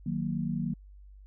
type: chord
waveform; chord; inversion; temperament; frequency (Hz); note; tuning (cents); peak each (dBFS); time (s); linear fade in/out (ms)
sine; D# minor; none; equal; 155.56 / 185 / 233.1; D#3 / F#3 / A#3; 0 / 0 / 0; -33; 0.06-0.74; 5
effects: added 49 Hz sine -48 dBFS peak until 1.26 s